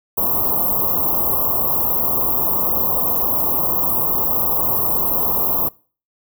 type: band-stop noise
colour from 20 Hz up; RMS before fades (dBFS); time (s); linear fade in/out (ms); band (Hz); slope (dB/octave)
white; -18; 0.17-5.69; 10; 1200 to 12000; 96
effects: noise-tail reverb RT60 0.4 s tail -24 dB re dry